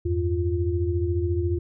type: tone cluster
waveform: sine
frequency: 84.1 / 98.3 / 348.8 Hz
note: E2 / G2 / F4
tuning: +35 / +5 / -2 cents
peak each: -24 / -29 / -26 dBFS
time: 0.05-1.59 s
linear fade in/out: 10 ms
effects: none